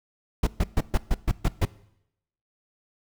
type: noise bursts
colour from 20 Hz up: brown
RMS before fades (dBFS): -20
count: 8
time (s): 0.43-1.652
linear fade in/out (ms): 5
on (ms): 39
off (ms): 130
effects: noise-tail reverb RT60 0.8 s tail -20 dB re dry